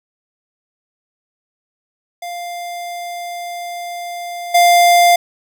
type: tone with level steps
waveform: square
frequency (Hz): 698.5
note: F5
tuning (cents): 0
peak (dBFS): -25 / -8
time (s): 2.22-5.16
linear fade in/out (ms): 5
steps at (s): 4.54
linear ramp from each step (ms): 10
effects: none